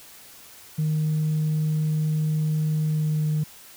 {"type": "tone with pitch glide", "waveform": "sine", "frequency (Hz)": [154.7, 152.92], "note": ["D#3", "D#3"], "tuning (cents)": [-10, -30], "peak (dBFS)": -19, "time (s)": [0.78, 3.44], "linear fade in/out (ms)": 10, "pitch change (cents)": -20, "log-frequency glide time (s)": [2.82, 3.33], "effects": ["tanh soft clip ceiling -18 dBFS", "white hiss -47 dBFS RMS until 3.76 s"]}